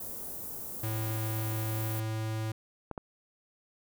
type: band-stop noise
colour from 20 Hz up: white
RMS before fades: -40 dBFS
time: 0-2 s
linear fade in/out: 5 ms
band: 610 to 13000 Hz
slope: 12 dB/octave
type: tone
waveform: square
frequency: 110 Hz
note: A2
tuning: in tune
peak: -32 dBFS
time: 0.83-2.52 s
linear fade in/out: 5 ms
type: clicks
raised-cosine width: 1 ms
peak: -23 dBFS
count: 2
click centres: 2.913 / 2.978 s
effects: none